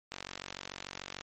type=click train; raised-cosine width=0.2 ms; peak=-21 dBFS; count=52; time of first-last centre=0.12-1.21 s; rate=46.8 Hz; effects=MP3 32 kbps